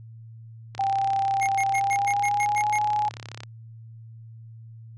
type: click train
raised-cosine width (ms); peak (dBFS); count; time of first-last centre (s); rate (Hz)
0.2; -20; 92; 0.75-3.434; 33.9
type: tone with pitch glide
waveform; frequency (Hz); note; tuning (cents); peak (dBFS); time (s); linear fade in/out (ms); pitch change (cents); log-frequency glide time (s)
sine; 784 to 840.3; G5 to G#5; 0 to +20; -21; 0.79-3.09; 5; +120; 1.7-2.68
type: tone bursts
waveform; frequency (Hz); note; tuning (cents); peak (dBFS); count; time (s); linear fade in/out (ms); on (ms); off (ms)
square; 2150; C7; +47; -26; 9; 1.41-2.786; 10; 64; 100
effects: added 113 Hz sine -41 dBFS peak until 4.97 s + resampled to 24000 Hz